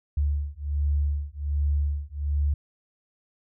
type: beating tone pair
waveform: sine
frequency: 71.9 / 73.2 Hz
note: D2 / D2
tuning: -36 / -5 cents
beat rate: 1.3 Hz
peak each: -26 dBFS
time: 0.17-2.54 s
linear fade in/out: 5 ms
effects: none